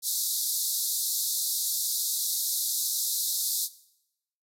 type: band-pass noise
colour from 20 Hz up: white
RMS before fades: -29 dBFS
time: 0.02-3.69 s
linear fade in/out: 50 ms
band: 3700 to 15000 Hz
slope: 96 dB/octave
effects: noise-tail reverb RT60 0.8 s tail -18 dB re dry